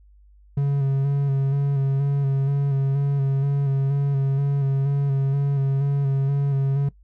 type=tone with vibrato; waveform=triangle; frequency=138.59 Hz; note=C#3; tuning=in tune; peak=-16 dBFS; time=0.57-6.89 s; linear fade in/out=5 ms; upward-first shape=square; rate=2.1 Hz; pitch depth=26 cents each way; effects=noise-tail reverb RT60 0.1 s tail -20 dB re dry + added 50 Hz sine -49 dBFS peak until 7.03 s